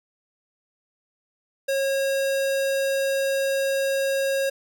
square tone, 544 Hz, C#5, 33 cents flat, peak -22 dBFS, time 1.68-4.5 s, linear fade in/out 10 ms, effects none

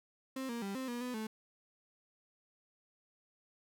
35% pulse tone with pitch steps, 264 / 235.1 / 197.4 / 261.4 / 240.4 / 249.3 / 218.4 Hz, C4 / A#3 / G3 / C4 / B3 / B3 / A3, +16 / +15 / +12 / -1 / -46 / +16 / -13 cents, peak -36 dBFS, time 0.36-1.27 s, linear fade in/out 5 ms, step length 130 ms, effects none

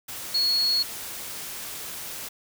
sine tone in noise, 4339 Hz, C#8, 38 cents flat, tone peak -20 dBFS, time 0.34-0.83 s, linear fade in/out 10 ms, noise white, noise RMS -36 dBFS, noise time 0.08-2.29 s, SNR +13 dB, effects none

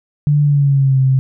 sine tone with pitch glide, 146.83 to 132.33 Hz, D3 to C3, 0 to +20 cents, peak -9 dBFS, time 0.27-1.19 s, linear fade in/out 0 ms, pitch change -180 cents, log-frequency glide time 0.42-0.99 s, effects none

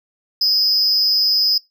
triangle tone with amplitude modulation, 5050 Hz, D#8, 25 cents sharp, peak -9 dBFS, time 0.41-1.58 s, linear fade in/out 5 ms, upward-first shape sine, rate 280 Hz, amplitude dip 80%, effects noise-tail reverb RT60 0.2 s tail -21 dB re dry

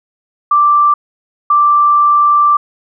sine tone pair in turn, 1174.7 / 1174.7 Hz, D6 / D6, 0 / 0 cents, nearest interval unison, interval 0 cents, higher neither, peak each -6 dBFS, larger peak neither, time 0.51-0.94 / 1.5-2.57 s, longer second, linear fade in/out 5 ms, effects none

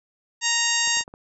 harmonic tone, 932 Hz, A#5, 1 cent flat, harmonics 1 / 2 / 3 / 4 / 5 / 6 / 7 / 8, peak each -32 / -26 / -27 / -29 / -29 / -31 / -27 / -27 dBFS, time 0.41-1.04 s, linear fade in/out 50 ms
clicks, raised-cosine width 1 ms, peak -28 dBFS, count 5, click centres 0.875 / 0.971 / 1.009 / 1.079 / 1.139 s
effects none

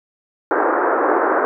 pink band-pass noise, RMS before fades -17 dBFS, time 0.51-1.45 s, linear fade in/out 0 ms, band 310 to 1600 Hz, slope 48 dB/octave, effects none

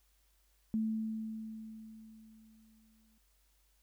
sine tone with exponential decay, 220 Hz, A3, in tune, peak -29 dBFS, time 0.74-3.18 s, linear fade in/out 0 ms, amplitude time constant 530 ms, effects added 50 Hz sine -70 dBFS peak until 3.82 s + white hiss -74 dBFS RMS until 3.82 s

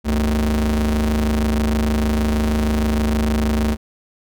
45% pulse ring-modulated tone, 78.6 Hz, D#2, 18 cents sharp, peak -13 dBFS, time 0.04-3.77 s, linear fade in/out 50 ms, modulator 144 Hz, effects none

